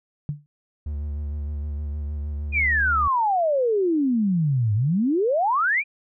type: tone with exponential decay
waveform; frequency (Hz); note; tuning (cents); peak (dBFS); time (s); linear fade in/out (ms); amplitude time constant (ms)
sine; 146.83; D3; 0; -20; 0.29-0.46; 0; 35
type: tone with vibrato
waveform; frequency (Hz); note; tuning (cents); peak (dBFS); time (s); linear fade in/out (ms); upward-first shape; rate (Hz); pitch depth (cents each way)
triangle; 73.42; D2; 0; -24; 0.86-3.08; 5; sine; 6.5; 39
type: exponential two-way sweep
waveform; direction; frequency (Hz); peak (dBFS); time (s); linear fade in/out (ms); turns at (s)
sine; down then up; 2489 to 100.6 to 2489; -18; 2.52-5.84; 50; 4.74
effects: none